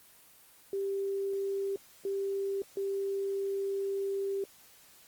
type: tone bursts at uneven times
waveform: sine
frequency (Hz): 393.5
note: G4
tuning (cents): +7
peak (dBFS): -30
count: 3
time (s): 0.73-1.76 / 2.05-2.62 / 2.77-4.44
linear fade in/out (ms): 2
effects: white hiss -58 dBFS RMS until 5.07 s + Opus 24 kbps